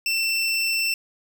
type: tone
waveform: 25% pulse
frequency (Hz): 2684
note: E7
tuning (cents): +31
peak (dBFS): -17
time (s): 0.06-0.94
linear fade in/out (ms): 2
effects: none